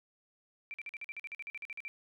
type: tone bursts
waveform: sine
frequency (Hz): 2346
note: D7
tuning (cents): -2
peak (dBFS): -39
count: 16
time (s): 0.71-1.88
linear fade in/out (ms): 0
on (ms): 30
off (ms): 46
effects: none